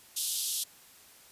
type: band-pass noise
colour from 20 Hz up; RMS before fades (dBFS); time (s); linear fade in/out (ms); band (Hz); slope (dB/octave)
white; -33; 0.16-0.64; 10; 3100 to 13000; 48
effects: white hiss -56 dBFS RMS until 1.31 s + resampled to 32000 Hz